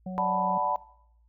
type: harmonic tone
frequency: 185 Hz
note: F#3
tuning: in tune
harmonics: 1 / 3 / 4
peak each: -32 / -42 / -44 dBFS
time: 0.06-0.58 s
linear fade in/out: 5 ms
type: chord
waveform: sine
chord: B minor seventh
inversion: first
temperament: equal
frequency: 587.3 / 740 / 880 / 987.8 Hz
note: D5 / F#5 / A5 / B5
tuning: 0 / 0 / 0 / 0 cents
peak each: -33 / -31 / -29 / -28 dBFS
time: 0.18-0.76 s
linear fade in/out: 0 ms
effects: noise-tail reverb RT60 0.7 s tail -18 dB re dry + added 57 Hz sine -59 dBFS peak until 1.28 s